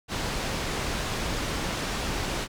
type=low-pass noise; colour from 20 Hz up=pink; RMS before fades=-30 dBFS; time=0.08-2.48 s; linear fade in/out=50 ms; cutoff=6600 Hz; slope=12 dB/octave; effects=none